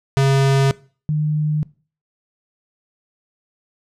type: tone pair in turn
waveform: square / sine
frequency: 136.4 / 151.91 Hz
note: C#3 / D#3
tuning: -28 / -41 cents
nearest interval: major second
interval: 187 cents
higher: second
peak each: -13 / -16 dBFS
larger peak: first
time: 0.17-0.71 / 1.09-1.63 s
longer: neither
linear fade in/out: 0 ms
effects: noise-tail reverb RT60 0.4 s tail -21 dB re dry + low-pass 8000 Hz 12 dB/octave